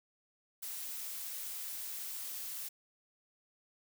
blue noise, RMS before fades -42 dBFS, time 0.62-2.69 s, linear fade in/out 10 ms, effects none

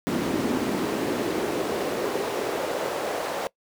brown noise with high-pass filter sweep, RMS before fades -27 dBFS, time 0.07-3.47 s, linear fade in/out 0 ms, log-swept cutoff 250 to 580 Hz, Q 2, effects noise-tail reverb RT60 0.1 s tail -22 dB re dry

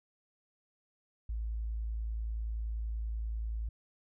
sine tone, 55.2 Hz, A1, 6 cents sharp, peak -33 dBFS, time 1.29-3.69 s, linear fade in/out 5 ms, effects none

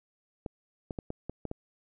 clicks, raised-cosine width 2 ms, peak -22 dBFS, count 7, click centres 0.462 / 0.908 / 0.988 / 1.104 / 1.296 / 1.453 / 1.514 s, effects none

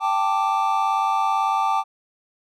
triangle chord, G suspended second, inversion none, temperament just, 784 / 882 / 1176 Hz, G5 / A5 / D6, 0 / +4 / +2 cents, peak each -21 dBFS, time 0-1.84 s, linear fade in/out 50 ms, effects none

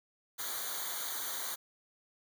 white noise with comb filter, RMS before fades -38 dBFS, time 0.38-1.56 s, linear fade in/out 20 ms, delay 0.38 ms, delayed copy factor -0.95, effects none

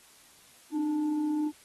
sine tone with frequency modulation, 302.9 Hz, D#4, 46 cents flat, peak -26 dBFS, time 0.71-1.52 s, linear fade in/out 50 ms, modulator 574 Hz, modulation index 0.29, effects white hiss -57 dBFS RMS until 1.64 s + AAC 32 kbps

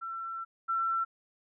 sine tone pair in turn, 1346 / 1346 Hz, E6 / E6, +36 / +36 cents, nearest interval unison, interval 0 cents, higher neither, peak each -35 / -27 dBFS, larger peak second, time 0.01-0.45 / 0.68-1.05 s, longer first, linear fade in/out 20 ms, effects none

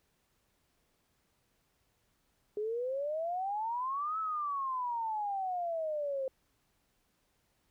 sine exponential two-way sweep, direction up then down, 411.4 to 1315 to 522 Hz, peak -32 dBFS, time 2.57-6.28 s, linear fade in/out 2 ms, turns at 4.19 s, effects pink hiss -75 dBFS RMS until 7.7 s

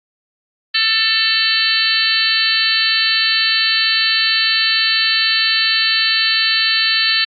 harmonic tone with a mistuned harmonic, 444.2 Hz, A4, 16 cents sharp, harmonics 3 / 4 / 5 / 6 / 7 / 8 / 9 / 10, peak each -29 / -19 / -27 / -21 / -20 / -29 / -18 / -19 dBFS, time 0.74-7.25 s, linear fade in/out 10 ms, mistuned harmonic 7, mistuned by -19 cents, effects AAC 64 kbps

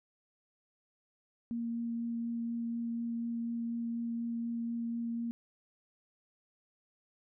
sine tone with vibrato, 233.1 Hz, A#3, in tune, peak -33 dBFS, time 1.51-5.31 s, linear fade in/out 0 ms, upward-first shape triangle, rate 4.1 Hz, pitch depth 9 cents each way, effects none

